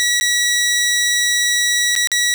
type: tone with dropouts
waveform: 15% pulse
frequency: 1931 Hz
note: B6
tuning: 39 cents flat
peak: -8 dBFS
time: 0-2.34 s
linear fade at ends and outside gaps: 0 ms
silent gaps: 0.2-0.21 / 1.953-1.962 / 2.073-2.117 s
effects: none